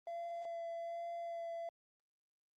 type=tone with vibrato; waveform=triangle; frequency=678 Hz; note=E5; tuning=49 cents sharp; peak=-38 dBFS; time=0.07-1.69 s; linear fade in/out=2 ms; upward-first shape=sine; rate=1.2 Hz; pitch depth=14 cents each way; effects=tanh soft clip ceiling -34 dBFS + Opus 32 kbps